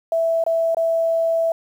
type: tone with dropouts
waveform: sine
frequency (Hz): 659.3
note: E5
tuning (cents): 0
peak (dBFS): -16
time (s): 0.12-1.52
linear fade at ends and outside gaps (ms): 2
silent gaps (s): 0.439-0.464 / 0.747-0.769
effects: 8-bit